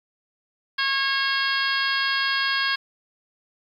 harmonic tone, 545 Hz, C#5, 29 cents flat, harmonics 2 / 3 / 4 / 5 / 6 / 7 / 8 / 9, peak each -29 / -24 / -32 / -32 / -29 / -38 / -30 / -32 dBFS, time 0.78-2.76 s, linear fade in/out 10 ms, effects 9-bit

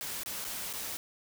white noise with dropouts, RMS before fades -38 dBFS, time 0.01-0.97 s, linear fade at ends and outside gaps 0 ms, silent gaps 0.234-0.26 / 0.443-0.449 / 0.729-0.736 s, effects none

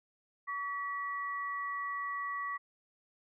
sine tone pair together, 1136 / 1941.1 Hz, C#6 / B6, +42 / -30 cents, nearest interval major sixth, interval 928 cents, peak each -36 / -39 dBFS, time 0.47-2.58 s, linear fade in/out 20 ms, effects none

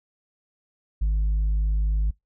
sine tone with tanh clipping, 51.91 Hz, G#1, in tune, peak -20 dBFS, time 1.01-2.11 s, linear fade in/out 10 ms, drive 2 dB, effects noise-tail reverb RT60 0.2 s tail -26 dB re dry

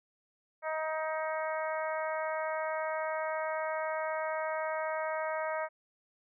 harmonic tone, 314.6 Hz, D#4, 19 cents sharp, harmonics 2 / 3 / 4 / 5 / 6 / 7, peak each -34 / -38 / -40 / -42 / -44 / -45 dBFS, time 0.62-5.69 s, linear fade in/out 50 ms, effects none

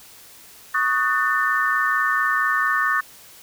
sine chord, D# half-diminished seventh, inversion third, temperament just, 1120.1 / 1244.5 / 1493.4 / 1792.1 Hz, C#6 / D#6 / F#6 / A6, +18 / 0 / +16 / +31 cents, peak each -24 / -24 / -25 / -21 dBFS, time 0.74-3.01 s, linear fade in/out 10 ms, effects white hiss -46 dBFS RMS until 3.42 s

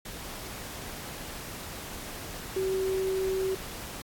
sine tone in noise, 380.6 Hz, F#4, 49 cents sharp, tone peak -26 dBFS, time 2.56-3.55 s, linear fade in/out 5 ms, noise pink, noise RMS -40 dBFS, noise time 0.05-4.02 s, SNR +11 dB, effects AAC 64 kbps

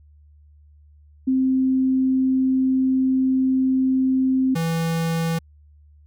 sine / square tone pair in turn, 261.6 / 164.8 Hz, C4 / E3, 0 / 0 cents, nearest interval minor sixth, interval 800 cents, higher first, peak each -16 / -21 dBFS, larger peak first, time 1.27-4.55 / 4.55-5.39 s, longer first, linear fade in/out 10 ms, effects added 74 Hz sine -48 dBFS peak until 6.06 s

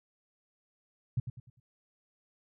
sine tone with echo, 123.47 Hz, B2, in tune, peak -25 dBFS, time 1.17-1.2 s, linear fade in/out 5 ms, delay 100 ms, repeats 4, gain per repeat -9 dB, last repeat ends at 1.6 s, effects none

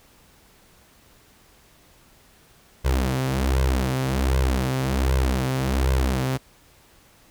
sawtooth tone with flanger, 65.41 Hz, C2, in tune, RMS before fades -22 dBFS, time 2.84-6.38 s, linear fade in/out 20 ms, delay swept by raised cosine 1.9 to 7.5 ms, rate 1.3 Hz, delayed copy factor +0.95, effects pink hiss -55 dBFS RMS until 7.3 s

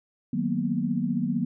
sine chord, B major seventh, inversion first, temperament just, 154.34 / 185.21 / 231.5 / 246.9 Hz, D#3 / F#3 / A#3 / B3, -14 / +2 / -12 / 0 cents, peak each -32 / -29 / -28 / -29 dBFS, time 0.33-1.45 s, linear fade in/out 5 ms, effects none

